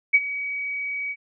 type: tone with ADSR envelope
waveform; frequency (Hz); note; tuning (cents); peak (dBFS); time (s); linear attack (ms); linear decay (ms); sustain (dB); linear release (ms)
sine; 2267; C#7; +38; -10; 0.13-1.16; 17; 44; -16; 51
effects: none